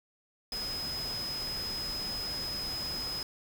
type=tone in noise; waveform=sine; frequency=5060 Hz; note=D#8; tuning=28 cents sharp; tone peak=-34 dBFS; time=0.52-3.23 s; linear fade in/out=2 ms; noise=pink; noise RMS=-42 dBFS; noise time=0.52-3.23 s; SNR=+5 dB; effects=none